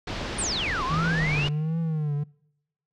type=low-pass noise; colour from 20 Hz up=pink; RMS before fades=-32 dBFS; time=0.07-1.49 s; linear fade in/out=5 ms; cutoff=5100 Hz; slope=24 dB/octave
type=exponential two-way sweep; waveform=sine; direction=down then up; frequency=9650 to 996 to 2965 Hz; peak=-26 dBFS; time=0.38-1.48 s; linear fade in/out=10 ms; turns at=0.84 s
type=tone with vibrato; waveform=triangle; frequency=154.8 Hz; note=D#3; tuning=9 cents flat; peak=-22 dBFS; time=0.9-2.24 s; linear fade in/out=10 ms; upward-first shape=triangle; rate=1.4 Hz; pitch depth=130 cents each way
effects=noise-tail reverb RT60 0.9 s tail -26 dB re dry